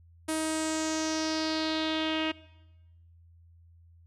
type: tone with low-pass filter sweep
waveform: sawtooth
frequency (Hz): 315.8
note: D#4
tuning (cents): +26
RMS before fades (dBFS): -30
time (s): 0.28-2.32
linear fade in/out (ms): 10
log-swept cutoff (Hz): 10000 to 2800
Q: 3.9
effects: noise-tail reverb RT60 1.0 s tail -20 dB re dry + added 84 Hz sine -54 dBFS peak until 4.06 s